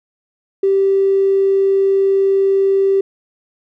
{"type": "tone with tanh clipping", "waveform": "triangle", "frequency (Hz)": 390.1, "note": "G4", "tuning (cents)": -8, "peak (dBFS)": -10, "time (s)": [0.63, 3.01], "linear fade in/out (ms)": 5, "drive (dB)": 2, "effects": []}